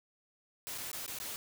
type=noise with dropouts; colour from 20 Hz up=white; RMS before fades=-41 dBFS; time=0.67-1.36 s; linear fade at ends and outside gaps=0 ms; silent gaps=0.777-0.782 / 0.916-0.931 / 1.063-1.079 / 1.187-1.2 s; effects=none